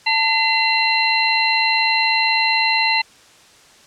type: tone cluster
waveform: sine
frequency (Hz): 888 / 2043 / 2734 / 4092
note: A5 / C7 / F7 / C8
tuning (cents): +16 / -42 / -37 / -39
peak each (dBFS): -20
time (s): 0.06-3.02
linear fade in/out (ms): 10
effects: white hiss -48 dBFS RMS until 3.86 s + low-pass 7000 Hz 12 dB/octave